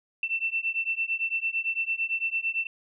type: beating tone pair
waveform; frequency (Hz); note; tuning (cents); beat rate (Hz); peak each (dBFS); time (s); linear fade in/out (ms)
sine; 2678 / 2686.9; E7 / E7; +27 / +32; 8.9; -29; 0.23-2.67; 2
effects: none